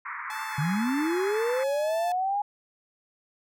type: band-pass noise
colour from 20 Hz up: pink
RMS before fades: -36 dBFS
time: 0.05-1.64 s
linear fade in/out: 10 ms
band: 960 to 2200 Hz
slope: 96 dB/octave
type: tone with vibrato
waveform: sawtooth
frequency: 859 Hz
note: A5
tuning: 42 cents flat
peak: -31 dBFS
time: 0.3-2.12 s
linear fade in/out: 2 ms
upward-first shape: sine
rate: 1.9 Hz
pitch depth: 45 cents each way
type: linear sweep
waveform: sine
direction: up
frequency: 137.6 to 830.6 Hz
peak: -24 dBFS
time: 0.58-2.42 s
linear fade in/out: 5 ms
effects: none